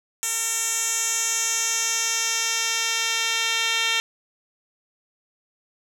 10% pulse tone with band-pass filter sweep, 454.7 Hz, A#4, 43 cents flat, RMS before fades -24 dBFS, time 0.23-4 s, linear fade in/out 0 ms, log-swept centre 8300 to 3900 Hz, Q 2.3, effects none

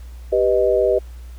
sine chord, G augmented, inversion none, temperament equal, 392 / 493.9 / 622.3 Hz, G4 / B4 / D#5, 0 / 0 / 0 cents, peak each -18 dBFS, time 0.32-0.99 s, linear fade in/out 10 ms, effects added 60 Hz sine -33 dBFS peak until 1.38 s + pink hiss -52 dBFS RMS until 1.38 s

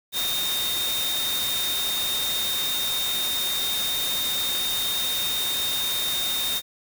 sine tone in noise, 3679 Hz, A#7, 24 cents flat, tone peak -25 dBFS, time 0.12-6.62 s, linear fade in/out 50 ms, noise white, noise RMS -29 dBFS, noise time 0.12-6.62 s, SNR +1 dB, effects none

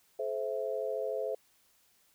sine chord, A minor, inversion none, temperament equal with one note detuned, 429.7 / 523.3 / 659.3 Hz, A4 / C5 / E5, -41 / 0 / 0 cents, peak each -36 / -35 / -37 dBFS, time 0.19-1.35 s, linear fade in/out 5 ms, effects white hiss -68 dBFS RMS until 2.14 s

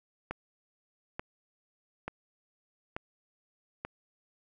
click train, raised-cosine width 0.5 ms, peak -20 dBFS, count 5, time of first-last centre 0.31-3.85 s, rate 1.13 Hz, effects none

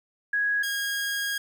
sine / sawtooth tone pair in turn, 1661.2 / 1634.5 Hz, G#6 / G#6, 0 / -28 cents, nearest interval unison, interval 28 cents, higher first, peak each -22 / -23 dBFS, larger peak first, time 0.33-0.63 / 0.63-1.38 s, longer second, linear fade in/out 5 ms, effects 10-bit

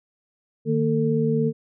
sine tone cluster, 152.4 / 229.4 / 446.8 Hz, D#3 / A#3 / A4, -36 / -28 / +27 cents, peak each -23 dBFS, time 0.65-1.53 s, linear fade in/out 50 ms, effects none

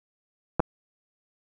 clicks, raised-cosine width 1 ms, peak -8 / -7 dBFS, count 2, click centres 0.596 / 0.602 s, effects none

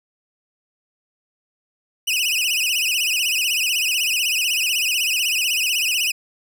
sawtooth tone with vibrato, 2724 Hz, F7, 44 cents flat, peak -15 dBFS, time 2.07-6.12 s, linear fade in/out 10 ms, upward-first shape sine, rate 16 Hz, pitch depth 170 cents each way, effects none

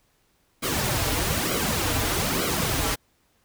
pink noise with flanger, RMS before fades -25 dBFS, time 0.62-2.96 s, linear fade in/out 20 ms, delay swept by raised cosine 1.1 to 5.6 ms, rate 1.1 Hz, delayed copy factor -0.8, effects pink hiss -66 dBFS RMS until 3.44 s

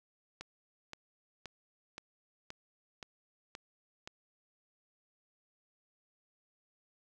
click train, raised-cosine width 0.2 ms, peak -26 dBFS, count 8, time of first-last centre 0.41-4.075 s, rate 1.91 Hz, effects none

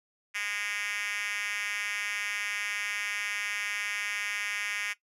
5% pulse tone with high-pass filter, 205.5 Hz, G#3, 18 cents flat, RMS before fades -33 dBFS, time 0.34-4.94 s, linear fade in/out 20 ms, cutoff 2100 Hz, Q 2.6, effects noise-tail reverb RT60 0.1 s tail -17 dB re dry + low-pass 12000 Hz 12 dB/octave

